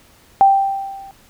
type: tone with level ramp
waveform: sine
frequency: 784 Hz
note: G5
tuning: in tune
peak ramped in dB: -5 to -35 dBFS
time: 0.41-1.11 s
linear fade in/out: 0 ms
effects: pink hiss -50 dBFS RMS until 1.29 s